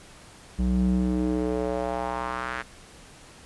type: tone with band-pass filter sweep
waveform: square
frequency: 61.9 Hz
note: B1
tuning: 5 cents sharp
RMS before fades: -26 dBFS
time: 0.58-2.63 s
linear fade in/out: 20 ms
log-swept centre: 130 to 1700 Hz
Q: 2.3
effects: pink hiss -49 dBFS RMS until 3.45 s + resampled to 24000 Hz